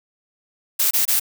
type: noise bursts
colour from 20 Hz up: blue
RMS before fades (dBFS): -18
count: 3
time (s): 0.79-1.198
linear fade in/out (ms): 10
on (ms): 120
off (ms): 24
effects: none